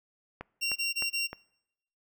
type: click train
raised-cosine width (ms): 0.5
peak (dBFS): -23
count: 4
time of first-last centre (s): 0.41-1.33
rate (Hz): 3.26
type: tone bursts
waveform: 25% pulse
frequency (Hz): 2755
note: F7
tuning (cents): -24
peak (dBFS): -24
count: 4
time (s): 0.61-1.276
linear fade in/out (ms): 20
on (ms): 150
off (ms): 22
effects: noise-tail reverb RT60 0.8 s tail -24 dB re dry